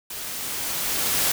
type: noise with level ramp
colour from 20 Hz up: white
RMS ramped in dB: -34 to -21 dBFS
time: 0.1-1.32 s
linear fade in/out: 5 ms
effects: none